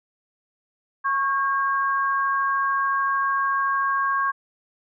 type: tone pair together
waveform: sine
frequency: 1102 / 1611.5 Hz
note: C#6 / G6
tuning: -11 / +47 cents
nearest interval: perfect fifth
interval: 658 cents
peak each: -21 / -25 dBFS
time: 1.04-4.32 s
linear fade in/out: 20 ms
effects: none